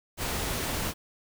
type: noise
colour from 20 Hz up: pink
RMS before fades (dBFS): -31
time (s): 0.17-0.94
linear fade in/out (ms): 50
effects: none